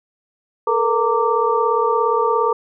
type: tone cluster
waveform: sine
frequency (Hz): 438.4 / 475.6 / 918 / 1171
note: A4 / A#4 / A#5 / D6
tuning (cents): -6 / +35 / -27 / -5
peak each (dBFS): -20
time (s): 0.67-2.53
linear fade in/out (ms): 5
effects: none